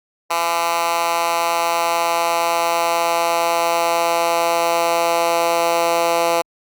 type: tone with high-pass filter sweep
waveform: 10% pulse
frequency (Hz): 169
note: E3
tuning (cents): +43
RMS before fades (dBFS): -18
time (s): 0.3-6.42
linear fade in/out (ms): 10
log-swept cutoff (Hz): 910 to 560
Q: 1.5
effects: Opus 48 kbps